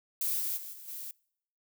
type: noise with level steps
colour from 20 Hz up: violet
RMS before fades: -31 / -33 / -43 / -48 / -41 dBFS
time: 0.21-1.11 s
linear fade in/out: 2 ms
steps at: 0.39 / 0.56 / 0.72 / 0.87 s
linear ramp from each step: 20 ms
effects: noise-tail reverb RT60 0.7 s tail -26 dB re dry